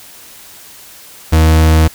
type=tone; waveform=40% pulse; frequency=79.5 Hz; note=D#2; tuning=38 cents sharp; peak=-5 dBFS; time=1.32-1.88 s; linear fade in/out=10 ms; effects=white hiss -37 dBFS RMS until 1.94 s